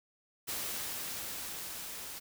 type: noise with level ramp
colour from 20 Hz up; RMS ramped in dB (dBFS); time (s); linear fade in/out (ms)
white; -37 to -44; 0.47-2.2; 20
effects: none